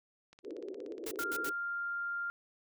click train, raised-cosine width 0.2 ms, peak -39 dBFS, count 16, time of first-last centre 0.33-1.218 s, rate 16.9 Hz
white band-pass noise, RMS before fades -43 dBFS, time 0.43-1.53 s, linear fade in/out 50 ms, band 310 to 460 Hz, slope 48 dB/octave
white noise bursts, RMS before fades -42 dBFS, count 4, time 1.06-1.495 s, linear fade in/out 5 ms, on 54 ms, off 73 ms
sine tone, 1396.9 Hz, F6, in tune, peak -34 dBFS, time 1.19-2.3 s, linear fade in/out 0 ms
effects none

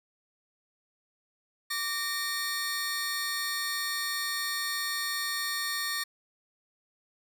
sawtooth tone cluster, 1165 / 1839 / 4344 Hz, D6 / A#6 / C#8, -14 / -24 / -36 cents, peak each -34 / -29 / -32 dBFS, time 1.7-6.04 s, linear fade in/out 10 ms, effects none

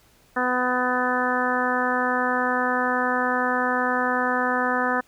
harmonic tone, 250.6 Hz, B3, 25 cents sharp, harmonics 1 / 2 / 3 / 4 / 5 / 6 / 7, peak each -28 / -28 / -28 / -28 / -28 / -28 / -28 dBFS, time 0.36-5.01 s, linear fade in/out 10 ms, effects pink hiss -58 dBFS RMS until 5.07 s

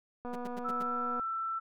click train, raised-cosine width 1 ms, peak -28 dBFS, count 232, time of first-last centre 0.25-1.197 s, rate 244 Hz
sawtooth tone bursts, 201 Hz, G3, 44 cents sharp, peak -37 dBFS, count 5, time 0.33-0.828 s, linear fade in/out 5 ms, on 26 ms, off 92 ms
sine tone with pitch glide, 1318.5 to 1333.8 Hz, E6 to E6, 0 to +20 cents, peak -32 dBFS, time 0.64-1.6 s, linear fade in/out 20 ms, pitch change +20 cents, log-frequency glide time 0.81-0.89 s
effects none

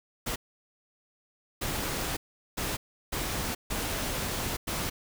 pink noise bursts at uneven times, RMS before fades -32 dBFS, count 6, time 0.26-0.36 / 1.61-2.17 / 2.57-2.77 / 3.12-3.55 / 3.7-4.57 / 4.67-4.9 s, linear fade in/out 10 ms, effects none

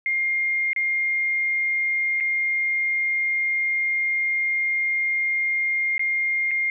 sine tone with dropouts, 2120 Hz, C7, 22 cents sharp, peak -20 dBFS, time 0.06-6.7 s, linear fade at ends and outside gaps 1 ms, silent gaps 0.732-0.762 / 2.202-2.207 / 5.98-5.994 / 6.51-6.514 s, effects none

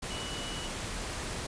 sine tone in noise, 2942 Hz, F#7, 11 cents flat, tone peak -41 dBFS, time 0.1-0.68 s, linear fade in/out 10 ms, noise pink, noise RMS -37 dBFS, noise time 0.02-1.47 s, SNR -7 dB, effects resampled to 22050 Hz

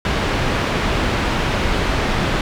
pink low-pass noise, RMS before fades -19 dBFS, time 0.05-2.41 s, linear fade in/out 2 ms, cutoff 3200 Hz, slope 12 dB/octave, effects none

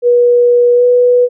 sine tone with pitch glide, 484.1 to 491.4 Hz, B4 to B4, -35 to -9 cents, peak -5 dBFS, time 0.02-1.29 s, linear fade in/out 50 ms, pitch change +26 cents, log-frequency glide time 0.74-0.84 s, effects none

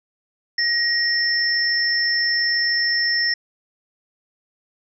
sine tone pair together, 1886 / 5353 Hz, A#6 / E8, +20 / +26 cents, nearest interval octave + tritone, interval 1806 cents, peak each -20 dBFS, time 0.58-3.34 s, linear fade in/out 5 ms, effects none

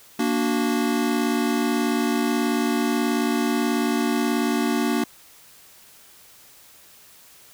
square chord, Bb augmented, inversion none, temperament equal with one note detuned, 233.1 / 291.5 / 370 Hz, Bb3 / D4 / F#4, 0 / -13 / 0 cents, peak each -24 / -25 / -28 dBFS, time 0.19-5.04 s, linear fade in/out 5 ms, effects white hiss -50 dBFS RMS until 7.53 s

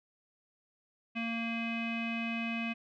square tone with low-pass filter, 230 Hz, A#3, 23 cents flat, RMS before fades -35 dBFS, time 1.15-2.74 s, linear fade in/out 20 ms, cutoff 2600 Hz, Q 8.6, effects none

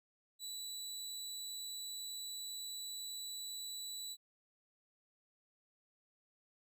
25% pulse tone, 3951 Hz, B7, in tune, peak -39 dBFS, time 0.39-4.17 s, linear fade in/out 50 ms, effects none

